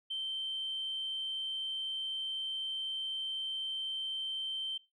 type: tone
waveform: sine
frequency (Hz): 3114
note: G7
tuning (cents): -12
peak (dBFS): -33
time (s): 0.1-4.78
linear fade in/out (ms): 10
effects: noise-tail reverb RT60 0.2 s tail -17 dB re dry + tanh soft clip ceiling -30 dBFS